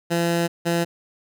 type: tone pair in turn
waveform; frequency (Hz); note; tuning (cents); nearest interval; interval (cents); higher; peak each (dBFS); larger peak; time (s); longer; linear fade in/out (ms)
15% pulse; 170 / 170; F3 / F3; -46 / -46; unison; 0; neither; -13; neither; 0.1-0.48 / 0.65-0.85; first; 20
effects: none